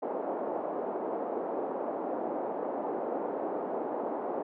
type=band-pass noise; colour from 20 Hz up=white; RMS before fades=-34 dBFS; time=0.02-4.43 s; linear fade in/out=10 ms; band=270 to 760 Hz; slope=24 dB/octave; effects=none